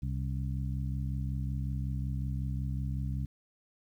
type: harmonic tone with a mistuned harmonic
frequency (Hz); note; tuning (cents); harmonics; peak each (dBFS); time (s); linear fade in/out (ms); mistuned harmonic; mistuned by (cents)
65.41; C2; 0; 1 / 2 / 3 / 4; -34 / -34 / -41 / -47; 0.02-3.26; 10; 4; +91
effects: 11-bit